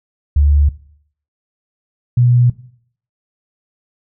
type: tone pair in turn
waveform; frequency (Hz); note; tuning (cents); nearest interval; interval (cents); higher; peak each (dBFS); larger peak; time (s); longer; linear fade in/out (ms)
sine; 72.5 / 122.22; D2 / B2; -22 / -18; major sixth; 904; second; -8; neither; 0.36-0.69 / 2.17-2.5; neither; 5
effects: noise-tail reverb RT60 0.6 s tail -17 dB re dry